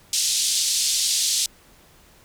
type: band-pass noise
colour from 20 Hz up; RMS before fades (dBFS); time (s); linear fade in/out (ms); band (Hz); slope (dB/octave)
pink; -22; 0.13-1.46; 2; 3800 to 9400; 24
effects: pink hiss -53 dBFS RMS until 2.24 s